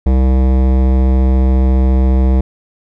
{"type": "tone with hard clipping", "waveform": "sine", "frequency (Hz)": 64.8, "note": "C2", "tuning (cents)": -16, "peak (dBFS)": -10, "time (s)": [0.06, 2.41], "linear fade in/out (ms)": 5, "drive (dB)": 17, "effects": []}